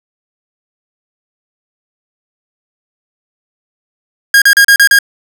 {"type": "tone bursts", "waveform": "45% pulse", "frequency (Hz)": 1627, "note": "G#6", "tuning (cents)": -36, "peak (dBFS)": -3, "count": 6, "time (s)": [4.34, 4.988], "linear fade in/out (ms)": 2, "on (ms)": 78, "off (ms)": 36, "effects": []}